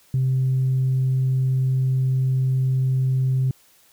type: tone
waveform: sine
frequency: 130.81 Hz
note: C3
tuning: in tune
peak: -16 dBFS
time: 0.14-3.51 s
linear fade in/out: 2 ms
effects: tanh soft clip ceiling -14 dBFS + white hiss -56 dBFS RMS until 3.92 s